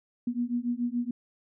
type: beating tone pair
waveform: sine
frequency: 237.8 / 244.8 Hz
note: A#3 / B3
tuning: +35 / -15 cents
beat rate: 7 Hz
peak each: -30 dBFS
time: 0.27-1.11 s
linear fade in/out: 5 ms
effects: none